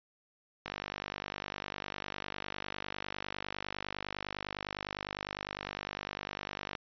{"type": "click train", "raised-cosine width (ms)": 0.3, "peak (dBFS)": -20, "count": 305, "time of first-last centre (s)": [0.66, 6.752], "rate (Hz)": 49.9, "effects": ["resampled to 11025 Hz"]}